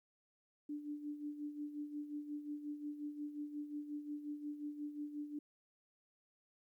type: tone with tremolo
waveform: sine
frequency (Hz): 294.8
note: D4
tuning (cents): +7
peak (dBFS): -39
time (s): 0.69-5.39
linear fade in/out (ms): 5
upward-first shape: sine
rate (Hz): 5.6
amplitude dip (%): 65
effects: 13-bit